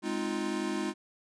square chord, F minor seventh, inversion first, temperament equal with one note detuned, 207.7 / 259.2 / 311.1 / 349.2 Hz, Ab3 / C4 / Eb4 / F4, 0 / -16 / 0 / 0 cents, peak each -37 / -39 / -36 / -36 dBFS, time 0.02-0.94 s, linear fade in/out 50 ms, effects resampled to 22050 Hz

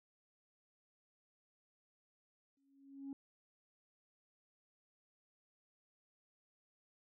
sine tone with exponential growth, 275.2 Hz, C#4, 12 cents flat, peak -39 dBFS, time 2.57-3.13 s, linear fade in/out 2 ms, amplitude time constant 120 ms, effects tanh soft clip ceiling -40 dBFS

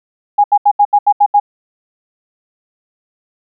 sine tone bursts, 822 Hz, G#5, 18 cents flat, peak -5 dBFS, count 8, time 0.38-1.4 s, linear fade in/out 10 ms, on 61 ms, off 76 ms, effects none

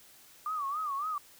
sine tone with vibrato, 1179 Hz, D6, 6 cents sharp, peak -31 dBFS, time 0.46-1.18 s, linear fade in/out 2 ms, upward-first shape sine, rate 3.6 Hz, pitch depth 140 cents each way, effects white hiss -57 dBFS RMS until 1.39 s

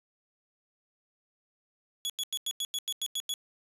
sawtooth tone bursts, 3372 Hz, G#7, 26 cents sharp, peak -27 dBFS, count 10, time 2.05-3.339 s, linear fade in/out 0 ms, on 47 ms, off 91 ms, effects resampled to 32000 Hz

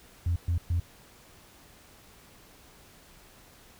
sine tone bursts, 85.8 Hz, F2, 30 cents flat, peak -22 dBFS, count 3, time 0.26-0.8 s, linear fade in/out 5 ms, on 100 ms, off 120 ms, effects tanh soft clip ceiling -21 dBFS + pink hiss -55 dBFS RMS until 3.79 s

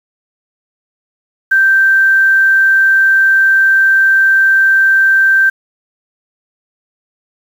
sine tone with quantisation, 1565 Hz, G6, 3 cents flat, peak -6 dBFS, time 1.51-5.5 s, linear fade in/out 10 ms, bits 6, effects none

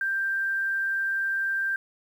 sine tone with quantisation, 1578 Hz, G6, 11 cents sharp, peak -24 dBFS, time 0.01-1.76 s, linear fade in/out 2 ms, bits 9, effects none

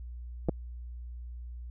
clicks, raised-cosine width 2 ms, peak -15 dBFS, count 2, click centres 0.487 / 0.493 s, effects added 60 Hz sine -39 dBFS peak until 1.7 s

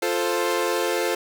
sawtooth chord, F major, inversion none, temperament equal, 349.2 / 440 / 523.3 Hz, F4 / A4 / C5, 0 / 0 / 0 cents, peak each -22 dBFS, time 0.02-1.15 s, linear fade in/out 5 ms, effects none

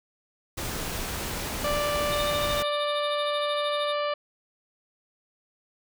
pink noise, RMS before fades -32 dBFS, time 0.57-2.63 s, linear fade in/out 10 ms
harmonic tone, 587.3 Hz, D5, in tune, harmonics 1 / 2 / 3 / 4 / 5 / 6 / 7 / 8, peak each -27 / -30 / -39 / -39 / -38 / -45 / -45 / -47 dBFS, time 1.64-4.14 s, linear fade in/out 5 ms
triangle tone with tremolo, 3659 Hz, A#7, 33 cents flat, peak -29 dBFS, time 2.11-3.94 s, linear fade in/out 20 ms, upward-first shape sine, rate 13 Hz, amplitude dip 80%
effects none

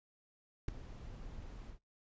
brown noise with ADSR envelope, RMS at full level -29 dBFS, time 0.68-1.79 s, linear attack 5 ms, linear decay 4 ms, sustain -19 dB, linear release 97 ms, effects noise-tail reverb RT60 0.2 s tail -23 dB re dry + resampled to 16000 Hz

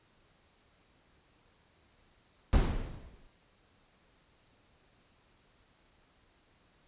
brown noise with exponential decay, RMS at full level -22 dBFS, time 2.53-3.27 s, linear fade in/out 0 ms, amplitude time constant 160 ms, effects pink hiss -67 dBFS RMS until 6.87 s + resampled to 8000 Hz

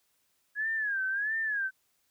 sine tone with vibrato, 1661.2 Hz, G#6, in tune, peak -28 dBFS, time 0.55-1.71 s, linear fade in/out 50 ms, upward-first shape sine, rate 1.5 Hz, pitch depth 140 cents each way, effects white hiss -73 dBFS RMS until 2.1 s

